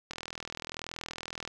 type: click train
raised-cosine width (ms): 0.2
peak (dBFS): -20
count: 57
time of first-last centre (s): 0.11-1.476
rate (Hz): 41
effects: none